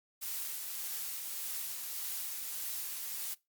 blue noise with tremolo, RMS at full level -38 dBFS, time 0.21-3.35 s, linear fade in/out 20 ms, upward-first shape triangle, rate 1.7 Hz, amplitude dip 25%, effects noise-tail reverb RT60 0.2 s tail -21 dB re dry + Opus 48 kbps

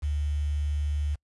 sine tone with quantisation, 73.4 Hz, D2, in tune, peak -25 dBFS, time 0.02-1.16 s, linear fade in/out 20 ms, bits 8, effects noise-tail reverb RT60 0.1 s tail -26 dB re dry + resampled to 24000 Hz

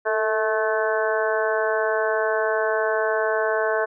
harmonic tone with a mistuned harmonic, 217 Hz, A3, 24 cents flat, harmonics 2 / 3 / 4 / 5 / 6 / 7 / 8, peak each -24 / -24 / -31 / -29 / -38 / -27 / -32 dBFS, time 0.05-3.86 s, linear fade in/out 20 ms, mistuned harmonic 2, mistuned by +31 cents, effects none

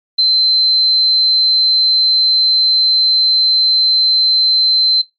sine tone, 4090 Hz, C8, 40 cents flat, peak -8 dBFS, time 0.18-5.02 s, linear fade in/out 10 ms, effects noise-tail reverb RT60 0.2 s tail -22 dB re dry + MP3 48 kbps

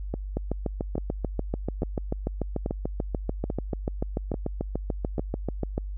two click trains, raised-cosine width 2 ms, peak -14 / -15 dBFS, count 38 / 7, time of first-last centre 0.37-5.779 / 0.14-5.182 s, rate 6.84 / 1.19 Hz, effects added 49 Hz sine -31 dBFS peak until 5.97 s

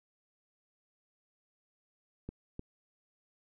clicks, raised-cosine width 3 ms, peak -27 dBFS, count 2, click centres 2.29 / 2.594 s, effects none

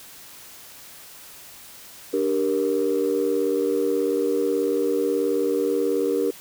sine chord, G minor, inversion second, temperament just, 294 / 392 / 470.4 Hz, D4 / G4 / Bb4, +2 / 0 / +16 cents, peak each -25 / -23 / -22 dBFS, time 2.13-6.31 s, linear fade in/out 10 ms, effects tanh soft clip ceiling -13 dBFS + white hiss -44 dBFS RMS until 6.4 s

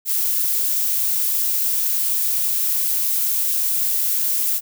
violet noise, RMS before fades -20 dBFS, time 0.05-4.61 s, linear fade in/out 50 ms, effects none

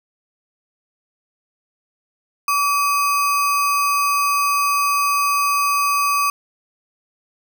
sine tone with sample-and-hold, 1150 Hz, D6, 37 cents flat, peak -15 dBFS, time 2.48-6.3 s, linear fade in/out 2 ms, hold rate 3675 Hz, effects none

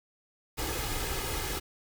pink noise with comb filter, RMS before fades -33 dBFS, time 0.57-1.6 s, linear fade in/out 20 ms, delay 2.4 ms, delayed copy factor +0.6, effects none

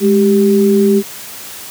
sine tone pair together, 207.7 / 392.1 Hz, G#3 / G4, 0 / 0 cents, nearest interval major seventh, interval 1100 cents, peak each -10 dBFS, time 0-1.03 s, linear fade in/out 50 ms, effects white hiss -30 dBFS RMS until 1.7 s + high-pass 80 Hz 12 dB/octave

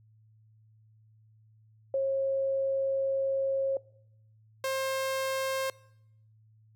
sine / sawtooth tone pair in turn, 541 / 531.7 Hz, C#5 / C5, -42 / +28 cents, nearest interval unison, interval 30 cents, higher first, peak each -25 dBFS, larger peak neither, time 1.94-3.77 / 4.64-5.7 s, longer first, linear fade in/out 2 ms, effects noise-tail reverb RT60 0.8 s tail -23 dB re dry + added 109 Hz sine -58 dBFS peak until 6.75 s

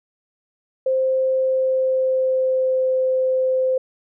sine tone with pitch glide, 523.3 to 518.2 Hz, C5 to C5, 0 to -17 cents, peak -16 dBFS, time 0.86-3.78 s, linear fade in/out 5 ms, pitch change -17 cents, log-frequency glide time 1.35-2.87 s, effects none

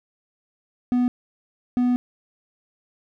triangle tone bursts at uneven times, 246.9 Hz, B3, in tune, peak -15 dBFS, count 2, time 0.92-1.08 / 1.77-1.96 s, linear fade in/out 0 ms, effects none

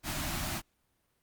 pink band-stop noise, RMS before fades -35 dBFS, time 0.03-0.62 s, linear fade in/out 50 ms, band 360 to 580 Hz, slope 96 dB/octave, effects pink hiss -75 dBFS RMS until 1.22 s + Opus 48 kbps

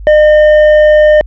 sine tone with hard clipping, 607 Hz, D#5, 43 cents flat, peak -4 dBFS, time 0.07-1.21 s, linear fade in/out 0 ms, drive 7 dB, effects added 50 Hz sine -23 dBFS peak until 1.26 s + low-pass 3000 Hz 12 dB/octave

